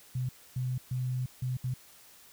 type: tone bursts at uneven times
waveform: sine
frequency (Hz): 127.1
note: C3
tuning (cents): -50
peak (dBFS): -29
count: 5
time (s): 0.15-0.29 / 0.56-0.78 / 0.91-1.26 / 1.42-1.57 / 1.64-1.74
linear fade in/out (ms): 5
effects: white hiss -56 dBFS RMS until 2.32 s